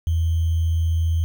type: tone with sample-and-hold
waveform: sine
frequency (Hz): 82.41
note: E2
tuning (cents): 0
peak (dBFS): -17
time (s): 0.07-1.24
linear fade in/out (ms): 0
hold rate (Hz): 3150
effects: none